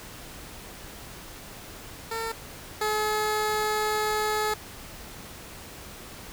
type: tone pair in turn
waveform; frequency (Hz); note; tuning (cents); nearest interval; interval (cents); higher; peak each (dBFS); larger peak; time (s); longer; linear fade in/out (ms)
15% pulse; 452.4 / 427; A4 / G#4; +48 / +48; minor second; 100; first; -23 / -18; second; 2.11-2.32 / 2.81-4.54; second; 5
effects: pink hiss -43 dBFS RMS until 6.32 s